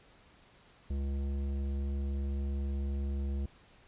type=tone with tanh clipping; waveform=sine; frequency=69.3 Hz; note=C#2; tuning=in tune; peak=-33 dBFS; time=0.9-3.46 s; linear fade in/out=5 ms; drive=13 dB; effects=pink hiss -61 dBFS RMS until 3.87 s + resampled to 8000 Hz